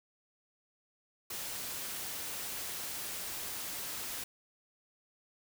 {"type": "noise", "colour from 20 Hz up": "white", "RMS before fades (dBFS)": -40, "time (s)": [1.3, 4.24], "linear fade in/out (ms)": 5, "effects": []}